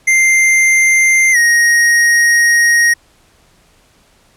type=tone with pitch glide; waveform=square; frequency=2093 to 1875.5 Hz; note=C7 to A#6; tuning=0 to +10 cents; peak=-8 dBFS; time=0.07-2.94 s; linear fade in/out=10 ms; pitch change=-190 cents; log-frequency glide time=1.32-1.37 s; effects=pink hiss -51 dBFS RMS until 4.36 s + low-pass 11000 Hz 12 dB/octave